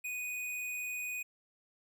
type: tone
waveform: square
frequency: 2483 Hz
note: D#7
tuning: 4 cents flat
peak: -37 dBFS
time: 0.04-1.23 s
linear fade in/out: 10 ms
effects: none